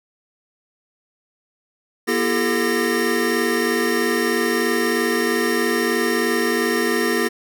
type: tone cluster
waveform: square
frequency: 240.4 / 339.1 / 398.4 / 441.5 / 1842 Hz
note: B3 / E4 / G4 / A4 / A#6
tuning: -46 / +49 / +28 / +6 / -21 cents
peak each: -25 dBFS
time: 2.07-7.29 s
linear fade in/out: 20 ms
effects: none

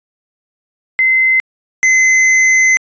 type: tone pair in turn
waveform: sine / square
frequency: 2060 / 2050 Hz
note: C7 / C7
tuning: -28 / -36 cents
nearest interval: unison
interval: 8 cents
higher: first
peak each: -8 dBFS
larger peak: neither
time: 0.99-1.4 / 1.83-2.77 s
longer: second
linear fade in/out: 0 ms
effects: resampled to 16000 Hz

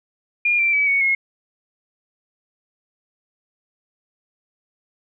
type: tone with pitch steps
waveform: sine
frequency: 2418 / 2352 / 2288 / 2225 / 2164 Hz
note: D7 / D7 / D7 / C#7 / C#7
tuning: +50 / +2 / -46 / +6 / -42 cents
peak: -15 dBFS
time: 0.45-1.15 s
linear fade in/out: 5 ms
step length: 140 ms
effects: none

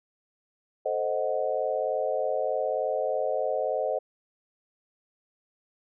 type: chord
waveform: sine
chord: A diminished seventh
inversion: none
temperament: equal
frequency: 440 / 523.3 / 622.3 / 740 Hz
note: A4 / C5 / Eb5 / Gb5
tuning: 0 / 0 / 0 / 0 cents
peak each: -33 / -29 / -29 / -33 dBFS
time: 0.85-3.99 s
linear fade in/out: 10 ms
effects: none

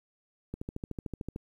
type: click train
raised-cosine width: 3 ms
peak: -23 dBFS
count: 12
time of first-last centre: 0.54-1.361 s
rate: 13.4 Hz
effects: 10-bit

